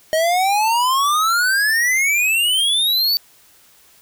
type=exponential sweep; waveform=square; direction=up; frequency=622.3 to 4609 Hz; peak=-15 dBFS; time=0.13-3.17 s; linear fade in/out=0 ms; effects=white hiss -51 dBFS RMS until 4.01 s